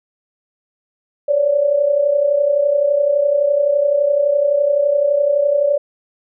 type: tone pair together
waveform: sine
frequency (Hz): 546.2 / 578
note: C#5 / D5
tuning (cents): -26 / -28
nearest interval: minor second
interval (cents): 98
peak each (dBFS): -19 / -13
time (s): 1.28-5.78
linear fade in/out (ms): 10
effects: none